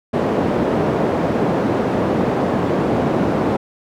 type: band-pass noise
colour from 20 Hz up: white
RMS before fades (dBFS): -18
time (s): 0.13-3.57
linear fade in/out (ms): 10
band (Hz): 130 to 490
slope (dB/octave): 12
effects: none